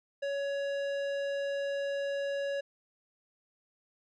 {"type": "tone with tanh clipping", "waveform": "sine", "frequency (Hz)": 560, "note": "C#5", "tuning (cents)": 18, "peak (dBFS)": -33, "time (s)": [0.22, 2.61], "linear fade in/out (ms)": 10, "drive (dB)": 15, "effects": []}